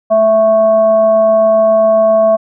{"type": "tone with frequency modulation", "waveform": "sine", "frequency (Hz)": 659.3, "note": "E5", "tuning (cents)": 0, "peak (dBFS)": -6, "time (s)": [0.1, 2.37], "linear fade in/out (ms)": 20, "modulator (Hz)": 442, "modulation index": 0.37, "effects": []}